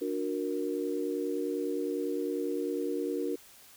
sine chord, D augmented, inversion none, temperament equal with one note detuned, 293.7 / 363.6 / 466.2 Hz, D4 / F#4 / A#4, 0 / -30 / 0 cents, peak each -34 dBFS, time 0.01-3.36 s, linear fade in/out 10 ms, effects white hiss -55 dBFS RMS until 3.76 s

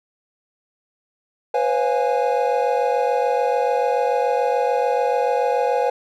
triangle chord, C# dominant seventh, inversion third, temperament equal with one note detuned, 493.9 / 540.8 / 698.5 / 830.6 Hz, B4 / C#5 / E#5 / G#5, 0 / -43 / 0 / 0 cents, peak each -19 / -21 / -24 / -20 dBFS, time 1.54-5.9 s, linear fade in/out 5 ms, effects none

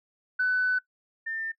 sine tone pair in turn, 1500 / 1798.7 Hz, F#6 / A6, +23 / +38 cents, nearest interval minor third, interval 315 cents, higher second, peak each -21 / -30 dBFS, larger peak first, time 0.39-0.79 / 1.26-1.52 s, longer first, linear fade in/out 10 ms, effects noise-tail reverb RT60 0.1 s tail -21 dB re dry + tanh soft clip ceiling -18 dBFS

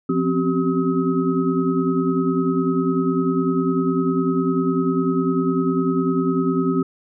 sine tone cluster, 173.3 / 257.1 / 267.1 / 384.5 / 1274 Hz, F3 / C4 / C4 / G4 / D#6, -13 / -30 / +36 / -33 / +41 cents, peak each -23 / -22 / -23 / -23 / -29 dBFS, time 0.09-6.83 s, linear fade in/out 5 ms, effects none

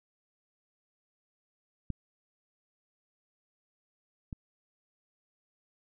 clicks, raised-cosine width 5 ms, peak -21 / -26 dBFS, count 2, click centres 1.903 / 4.328 s, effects none

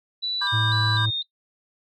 sine tone with vibrato, 3813 Hz, A#7, 38 cents sharp, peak -24 dBFS, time 0.22-1.23 s, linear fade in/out 20 ms, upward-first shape square, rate 2 Hz, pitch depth 64 cents each way
triangle chord, G major, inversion first, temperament equal with one note detuned, 987.8 / 1174.7 / 1593.5 Hz, B5 / D6 / G6, 0 / 0 / +28 cents, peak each -29 / -30 / -25 dBFS, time 0.41-1.06 s, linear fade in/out 10 ms
triangle tone, 110 Hz, A2, in tune, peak -20 dBFS, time 0.52-1.11 s, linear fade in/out 20 ms
effects noise-tail reverb RT60 0.1 s tail -19 dB re dry

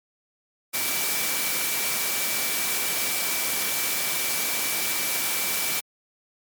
sine tone in noise, 2317 Hz, D7, 24 cents flat, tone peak -33 dBFS, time 0.73-5.81 s, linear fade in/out 20 ms, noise white, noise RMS -26 dBFS, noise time 0.73-5.81 s, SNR -10 dB, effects high-pass 150 Hz 12 dB/octave + MP3 96 kbps

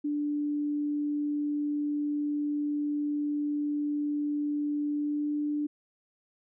sine tone with pitch glide, 293.7 to 295.6 Hz, D4 to D4, 0 to +11 cents, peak -27 dBFS, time 0.04-5.67 s, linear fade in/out 10 ms, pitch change +11 cents, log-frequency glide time 4.93-5.31 s, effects none

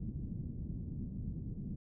white low-pass noise, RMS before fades -41 dBFS, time 0-1.76 s, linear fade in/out 10 ms, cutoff 210 Hz, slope 24 dB/octave, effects none

